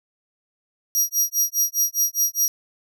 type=tone with tremolo; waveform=25% pulse; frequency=5730 Hz; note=F8; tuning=44 cents sharp; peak=-11 dBFS; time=0.95-2.48 s; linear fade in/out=0 ms; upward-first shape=sine; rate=4.9 Hz; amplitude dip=100%; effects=none